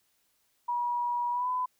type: tone with pitch glide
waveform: sine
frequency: 964 to 1004.4 Hz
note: B5 to B5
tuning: -42 to +29 cents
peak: -27 dBFS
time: 0.68-1.66 s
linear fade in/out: 10 ms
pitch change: +71 cents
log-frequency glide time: 1.31-1.49 s
effects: white hiss -72 dBFS RMS until 1.79 s